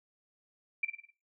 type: tone with echo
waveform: sine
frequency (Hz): 2349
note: D7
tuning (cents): 0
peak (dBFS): -26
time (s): 0.83-0.85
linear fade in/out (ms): 5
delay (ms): 51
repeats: 5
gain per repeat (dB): -6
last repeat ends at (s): 1.105
effects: noise-tail reverb RT60 0.3 s tail -18 dB re dry